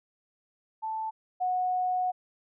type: tone pair in turn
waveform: sine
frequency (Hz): 880 / 732.8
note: A5 / F#5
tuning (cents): 0 / -17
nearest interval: minor third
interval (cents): 317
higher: first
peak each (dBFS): -30 / -25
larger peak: second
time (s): 0.82-1.11 / 1.4-2.12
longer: second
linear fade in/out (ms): 20
effects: none